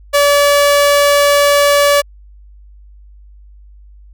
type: tone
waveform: sawtooth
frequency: 574 Hz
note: D5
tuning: 40 cents flat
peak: -4 dBFS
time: 0.13-2.02 s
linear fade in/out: 20 ms
effects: added 50 Hz sine -37 dBFS peak until 4.13 s